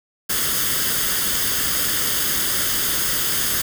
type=noise with comb filter; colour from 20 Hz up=white; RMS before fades=-21 dBFS; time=0.29-3.62 s; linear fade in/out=10 ms; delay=0.61 ms; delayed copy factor=+0.6; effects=none